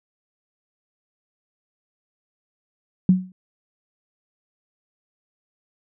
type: tone with exponential decay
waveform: sine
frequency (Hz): 185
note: F#3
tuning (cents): 0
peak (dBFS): -8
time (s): 3.09-3.32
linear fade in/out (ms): 2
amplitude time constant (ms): 50
effects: none